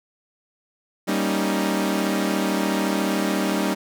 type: chord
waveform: sawtooth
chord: Eb dominant seventh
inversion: first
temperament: equal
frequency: 196 / 233.1 / 277.2 / 311.1 Hz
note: G3 / Bb3 / Db4 / Eb4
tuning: 0 / 0 / 0 / 0 cents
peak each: -20 / -25 / -24 / -22 dBFS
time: 1.07-3.75 s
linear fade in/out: 20 ms
effects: none